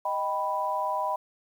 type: chord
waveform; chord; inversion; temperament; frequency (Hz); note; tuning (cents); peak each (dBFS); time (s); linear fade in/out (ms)
sine; Eb augmented; none; equal; 622.3 / 784 / 987.8; Eb5 / G5 / B5; 0 / 0 / 0; -32 / -32 / -28; 0.05-1.16; 5
effects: 9-bit